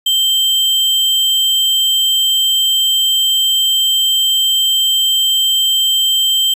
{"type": "tone with sample-and-hold", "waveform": "sine", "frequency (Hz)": 3136, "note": "G7", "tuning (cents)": 0, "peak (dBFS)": -10, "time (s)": [0.06, 6.54], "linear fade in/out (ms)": 5, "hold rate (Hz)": 11025, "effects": ["resampled to 32000 Hz"]}